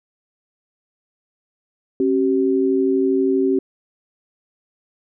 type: tone pair together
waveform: sine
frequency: 270.4 / 382.8 Hz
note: C#4 / G4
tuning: -43 / -41 cents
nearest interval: tritone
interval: 602 cents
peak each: -18 / -17 dBFS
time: 2-3.59 s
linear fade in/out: 2 ms
effects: none